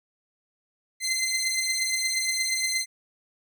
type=beating tone pair; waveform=15% pulse; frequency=2066 / 2074.5 Hz; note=C7 / C7; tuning=-22 / -15 cents; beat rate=8.5 Hz; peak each=-20 / -23 dBFS; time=1-2.86 s; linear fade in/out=50 ms; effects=none